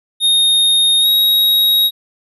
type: tone with pitch glide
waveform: square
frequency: 3702 to 3795 Hz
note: A#7 to A#7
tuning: -13 to +30 cents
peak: -10 dBFS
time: 0.2-1.91 s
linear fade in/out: 50 ms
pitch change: +43 cents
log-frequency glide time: 1-1.07 s
effects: none